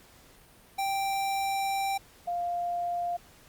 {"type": "tone pair in turn", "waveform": ["square", "sine"], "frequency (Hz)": [784, 699.2], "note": ["G5", "F5"], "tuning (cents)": [0, 2], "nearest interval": "major second", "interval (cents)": 198, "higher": "first", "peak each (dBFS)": -28, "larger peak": "neither", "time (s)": [[0.78, 1.98], [2.27, 3.17]], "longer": "first", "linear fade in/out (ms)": 10, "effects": ["pink hiss -56 dBFS RMS until 3.48 s", "Opus 48 kbps"]}